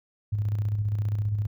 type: tone with tremolo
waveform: sine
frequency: 104 Hz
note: G#2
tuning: 3 cents sharp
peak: -22 dBFS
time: 0.32-1.47 s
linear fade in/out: 10 ms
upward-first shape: square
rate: 15 Hz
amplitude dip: 40%
effects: none